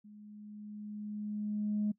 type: tone with level ramp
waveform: sine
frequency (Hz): 209.5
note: G#3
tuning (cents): +15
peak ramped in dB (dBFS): -51 to -27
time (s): 0.04-1.92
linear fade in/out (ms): 10
effects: noise-tail reverb RT60 0.1 s tail -21 dB re dry + tanh soft clip ceiling -25 dBFS